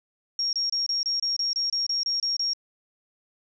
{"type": "tone bursts", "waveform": "sine", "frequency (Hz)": 5570, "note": "F8", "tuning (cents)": -5, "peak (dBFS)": -23, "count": 13, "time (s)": [0.39, 2.534], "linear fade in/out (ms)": 2, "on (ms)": 140, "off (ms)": 27, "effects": []}